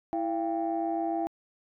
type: tone cluster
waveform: sine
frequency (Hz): 329.4 / 683 / 790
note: E4 / F5 / G5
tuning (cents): -1 / -39 / +13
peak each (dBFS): -30 / -31 / -32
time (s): 0.13-1.27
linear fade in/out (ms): 0
effects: tanh soft clip ceiling -19 dBFS